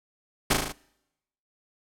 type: noise with echo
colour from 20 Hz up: pink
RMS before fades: -20 dBFS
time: 0.5-0.54 s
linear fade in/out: 10 ms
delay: 37 ms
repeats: 5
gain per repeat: -3 dB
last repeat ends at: 0.725 s
effects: noise-tail reverb RT60 0.9 s tail -25 dB re dry + low-pass 12000 Hz 12 dB/octave